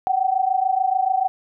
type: tone pair together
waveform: sine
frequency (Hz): 745.1 / 772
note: F#5 / G5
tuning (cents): +12 / -27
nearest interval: minor second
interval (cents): 61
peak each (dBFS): -20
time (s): 0.07-1.28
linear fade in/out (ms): 0
effects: none